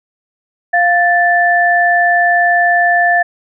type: tone pair together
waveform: sine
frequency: 698.5 / 1760 Hz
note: F5 / A6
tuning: 0 / 0 cents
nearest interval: octave + major third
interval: 1600 cents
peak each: -11 dBFS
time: 0.73-3.23 s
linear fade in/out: 10 ms
effects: none